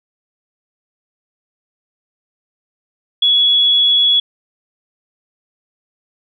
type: tone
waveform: sine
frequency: 3373 Hz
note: G#7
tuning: 26 cents sharp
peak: -9 dBFS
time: 3.22-4.2 s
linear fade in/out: 5 ms
effects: none